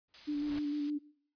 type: noise with exponential growth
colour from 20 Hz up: pink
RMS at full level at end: -43 dBFS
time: 0.08-0.59 s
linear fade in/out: 5 ms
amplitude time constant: 110 ms
type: noise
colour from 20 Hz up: blue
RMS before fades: -46 dBFS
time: 0.14-0.9 s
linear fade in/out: 0 ms
type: tone with vibrato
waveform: sine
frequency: 293.3 Hz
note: D4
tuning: 2 cents flat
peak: -31 dBFS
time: 0.27-0.99 s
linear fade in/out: 20 ms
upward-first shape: square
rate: 6.6 Hz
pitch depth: 20 cents each way
effects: noise-tail reverb RT60 0.6 s tail -21 dB re dry + resampled to 11025 Hz